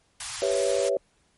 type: band-stop noise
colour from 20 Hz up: white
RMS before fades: -33 dBFS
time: 0.2-0.89 s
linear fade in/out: 5 ms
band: 130 to 740 Hz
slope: 48 dB/octave
type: chord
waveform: sine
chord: C# half-diminished seventh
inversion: second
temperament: equal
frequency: 392 / 493.9 / 554.4 / 659.3 Hz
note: G4 / B4 / C#5 / E5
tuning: 0 / 0 / 0 / 0 cents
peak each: -28 / -27 / -25 / -31 dBFS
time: 0.42-0.97 s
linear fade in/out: 2 ms
effects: pink hiss -66 dBFS RMS until 1.37 s + MP3 48 kbps